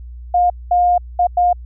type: tone bursts at uneven times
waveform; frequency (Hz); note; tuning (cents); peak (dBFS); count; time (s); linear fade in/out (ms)
sine; 710; F5; +28; -10; 4; 0.34-0.5 / 0.71-0.98 / 1.19-1.27 / 1.37-1.53; 5
effects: added 60 Hz sine -30 dBFS peak until 1.65 s